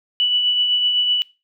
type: tone with tremolo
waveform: sine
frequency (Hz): 2960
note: F#7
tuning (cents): 0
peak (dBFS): -13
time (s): 0.2-1.22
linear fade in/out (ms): 0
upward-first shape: triangle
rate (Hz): 7.9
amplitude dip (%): 40
effects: noise-tail reverb RT60 0.3 s tail -22 dB re dry

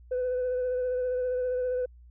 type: tone with vibrato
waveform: sine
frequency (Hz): 502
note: B4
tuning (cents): +28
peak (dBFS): -24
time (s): 0.11-1.86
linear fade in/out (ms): 10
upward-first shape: triangle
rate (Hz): 15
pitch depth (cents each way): 26
effects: tanh soft clip ceiling -24 dBFS + added 60 Hz sine -49 dBFS peak until 2.1 s

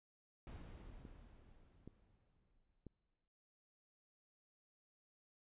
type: noise with exponential decay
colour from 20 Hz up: brown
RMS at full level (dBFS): -49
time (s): 0.47-3.28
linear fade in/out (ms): 1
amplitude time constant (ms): 610
type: clicks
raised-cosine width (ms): 3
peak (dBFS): -39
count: 3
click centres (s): 1.052 / 1.876 / 2.867
effects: resampled to 8000 Hz

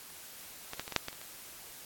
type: clicks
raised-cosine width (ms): 0.2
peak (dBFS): -22 / -18 / -24 / -22 / -7 / -20 / -28 / -29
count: 8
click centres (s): 0.734 / 0.796 / 0.879 / 0.923 / 0.963 / 1.084 / 1.129 / 1.215
effects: white hiss -49 dBFS RMS until 1.85 s + AAC 64 kbps

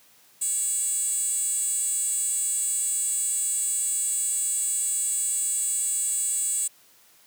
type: tone with high-pass filter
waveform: 10% pulse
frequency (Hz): 562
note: C#5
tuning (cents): +24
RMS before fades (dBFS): -26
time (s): 0.41-6.68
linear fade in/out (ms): 10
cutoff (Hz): 8200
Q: 5.9
effects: white hiss -57 dBFS RMS until 7.26 s + high-pass 100 Hz 12 dB/octave

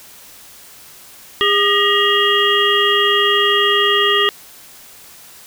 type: harmonic tone with a mistuned harmonic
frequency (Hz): 406.7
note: G#4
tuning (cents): -36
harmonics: 1 / 3 / 5 / 7 / 8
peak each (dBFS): -18 / -18 / -18 / -18 / -18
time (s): 1.41-4.29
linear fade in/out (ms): 0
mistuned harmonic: 5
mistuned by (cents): -120
effects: white hiss -41 dBFS RMS until 5.46 s

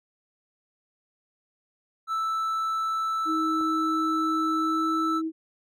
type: tone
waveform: triangle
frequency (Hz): 1318.5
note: E6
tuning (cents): 0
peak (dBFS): -23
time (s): 2.07-5.22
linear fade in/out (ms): 50
type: tone with pitch glide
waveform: sine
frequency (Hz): 318 to 321.1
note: D#4 to E4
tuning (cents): +38 to -45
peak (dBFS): -26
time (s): 3.25-5.32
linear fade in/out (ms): 50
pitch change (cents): +17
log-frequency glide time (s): 4.6-4.89
type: click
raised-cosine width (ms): 1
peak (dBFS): -30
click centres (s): 3.611
effects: none

